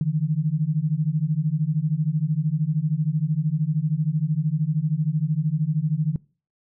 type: beating tone pair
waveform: sine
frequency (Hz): 147.6 / 160.6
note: D3 / E3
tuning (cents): +9 / -45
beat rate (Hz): 13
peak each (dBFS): -23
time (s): 0.01-6.16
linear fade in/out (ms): 2
effects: noise-tail reverb RT60 0.4 s tail -24 dB re dry